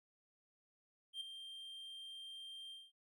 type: tone with ADSR envelope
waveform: triangle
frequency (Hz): 3172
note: G7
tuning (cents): +20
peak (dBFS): -38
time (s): 1.13-2.92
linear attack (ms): 78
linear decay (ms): 6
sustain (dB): -9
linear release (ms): 210
effects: none